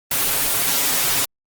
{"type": "noise with comb filter", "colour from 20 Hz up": "white", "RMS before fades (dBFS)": -19, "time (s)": [0.11, 1.25], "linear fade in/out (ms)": 5, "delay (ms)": 7.2, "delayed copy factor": 0.95, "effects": ["Opus 24 kbps"]}